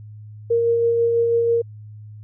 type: tone with tremolo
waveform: sine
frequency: 466.2 Hz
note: A#4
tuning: in tune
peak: -14 dBFS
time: 0.5-1.62 s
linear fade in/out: 10 ms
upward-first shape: sine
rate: 6.1 Hz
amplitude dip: 25%
effects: added 106 Hz sine -36 dBFS peak until 2.23 s